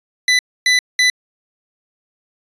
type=tone bursts at uneven times; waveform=25% pulse; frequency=1994 Hz; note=B6; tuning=16 cents sharp; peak=-7 dBFS; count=3; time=0.28-0.39 / 0.66-0.79 / 0.99-1.1 s; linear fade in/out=2 ms; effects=resampled to 22050 Hz